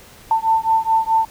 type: beating tone pair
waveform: sine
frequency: 891 / 895.7 Hz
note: A5 / A5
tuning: +22 / +31 cents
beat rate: 4.7 Hz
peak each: -17 dBFS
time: 0.31-1.25 s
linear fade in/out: 2 ms
effects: pink hiss -44 dBFS RMS until 1.3 s